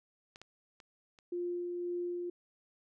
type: clicks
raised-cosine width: 0.2 ms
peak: -33 / -32 / -37 / -40 dBFS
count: 4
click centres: 0.359 / 0.416 / 0.802 / 1.188 s
type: tone with tremolo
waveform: sine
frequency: 351.4 Hz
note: F4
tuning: 11 cents sharp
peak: -33 dBFS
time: 1.32-2.3 s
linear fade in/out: 5 ms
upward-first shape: sine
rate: 1.9 Hz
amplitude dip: 25%
effects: none